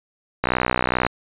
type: click train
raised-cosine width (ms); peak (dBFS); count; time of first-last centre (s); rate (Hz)
0.5; -3; 40; 0.44-1.066; 62.3
effects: resampled to 8000 Hz

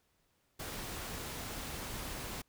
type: noise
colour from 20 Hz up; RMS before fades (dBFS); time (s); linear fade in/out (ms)
pink; -42; 0.59-2.42; 10
effects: pink hiss -75 dBFS RMS until 2.48 s

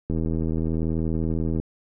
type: click train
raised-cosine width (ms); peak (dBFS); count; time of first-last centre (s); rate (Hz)
3; -14; 122; 0.1-1.599; 80.7
effects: none

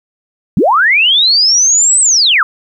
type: linear two-way sweep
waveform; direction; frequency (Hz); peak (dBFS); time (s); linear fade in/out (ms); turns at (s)
sine; up then down; 128.2 to 8200 to 1140; -6; 0.57-2.43; 2; 2
effects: 8-bit

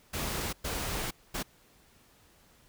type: noise bursts at uneven times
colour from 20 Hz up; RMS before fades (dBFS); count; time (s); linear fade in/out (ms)
pink; -34; 3; 0.13-0.53 / 0.64-1.11 / 1.34-1.43; 10
effects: pink hiss -62 dBFS RMS until 2.68 s

